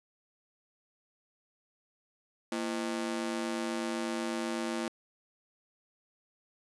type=ring-modulated tone; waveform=sawtooth; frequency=284.4 Hz; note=C#4; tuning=45 cents sharp; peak=-25 dBFS; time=2.52-4.88 s; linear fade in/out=0 ms; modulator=54 Hz; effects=resampled to 24000 Hz